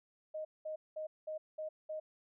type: tone bursts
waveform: sine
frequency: 622 Hz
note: D#5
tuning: 1 cent flat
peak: -38 dBFS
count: 6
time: 0.34-2 s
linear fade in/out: 10 ms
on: 110 ms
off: 200 ms
effects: none